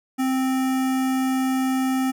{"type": "tone with notch filter", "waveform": "square", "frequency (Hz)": 261.6, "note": "C4", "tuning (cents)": 0, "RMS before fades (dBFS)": -22, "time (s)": [0.18, 2.12], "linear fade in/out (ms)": 20, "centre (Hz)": 4000, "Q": 1.5, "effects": []}